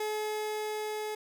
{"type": "tone with level ramp", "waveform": "30% pulse", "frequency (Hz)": 426.8, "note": "G#4", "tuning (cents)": 47, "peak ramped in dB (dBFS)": [-28, -31], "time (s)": [0, 1.15], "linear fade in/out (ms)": 5, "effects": []}